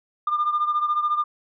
sine beating tone pair, 1201 / 1215 Hz, D6 / D#6, +38 / -42 cents, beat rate 14 Hz, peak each -20 / -25 dBFS, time 0.27-1.24 s, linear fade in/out 5 ms, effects tanh soft clip ceiling -15 dBFS

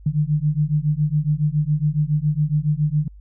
sine beating tone pair, 146.8 / 154 Hz, D3 / D#3, 0 / -17 cents, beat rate 7.2 Hz, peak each -20 dBFS, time 0.06-3.08 s, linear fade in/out 5 ms, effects added 50 Hz sine -40 dBFS peak until 3.2 s

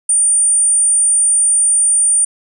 sine tone, 9050 Hz, C#9, 35 cents sharp, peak -9 dBFS, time 0.09-2.25 s, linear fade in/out 5 ms, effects none

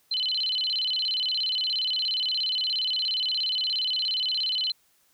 sine tone with vibrato, 3520 Hz, A7, in tune, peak -24 dBFS, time 0.11-4.72 s, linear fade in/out 5 ms, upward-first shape square, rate 17 Hz, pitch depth 270 cents each way, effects white hiss -65 dBFS RMS until 5.13 s

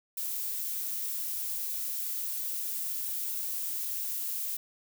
violet noise, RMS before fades -34 dBFS, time 0.17-4.57 s, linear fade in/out 5 ms, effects none

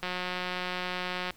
click train, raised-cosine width 0.3 ms, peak -17 dBFS, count 232, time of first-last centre 0.03-1.306 s, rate 181 Hz, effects pink hiss -58 dBFS RMS until 1.36 s

